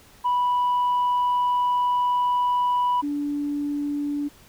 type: tone pair in turn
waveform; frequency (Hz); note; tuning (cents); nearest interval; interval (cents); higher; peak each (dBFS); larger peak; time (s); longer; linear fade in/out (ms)
sine; 984 / 289.7; B5 / D4; -7 / -24; octave + major sixth; 2117; first; -17 / -23; first; 0.24-3.02 / 3.02-4.29; first; 20
effects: tanh soft clip ceiling -17 dBFS + pink hiss -52 dBFS RMS until 4.48 s